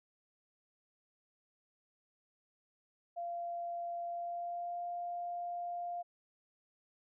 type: tone with pitch glide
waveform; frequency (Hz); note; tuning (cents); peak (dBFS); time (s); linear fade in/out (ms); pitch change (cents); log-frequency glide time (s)
sine; 690 to 699.6; F5 to F5; -21 to +3; -37; 3.16-6.03; 20; +24; 4.06-4.83
effects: none